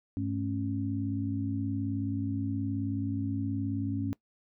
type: tone cluster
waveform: sine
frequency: 101.2 / 215.8 / 274.7 Hz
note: G#2 / A3 / C#4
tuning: -44 / -33 / -16 cents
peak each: -33 / -37 / -32 dBFS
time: 0.17-4.13 s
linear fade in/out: 0 ms
effects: noise-tail reverb RT60 0.1 s tail -21 dB re dry